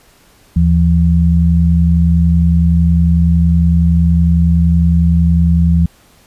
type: tone pair together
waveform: sine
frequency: 77.9 / 168.73 Hz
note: D#2 / E3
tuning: +3 / +41 cents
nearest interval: octave + minor second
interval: 1338 cents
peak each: -10 dBFS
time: 0.56-5.86 s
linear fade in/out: 5 ms
effects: pink hiss -48 dBFS RMS until 6.26 s + resampled to 32000 Hz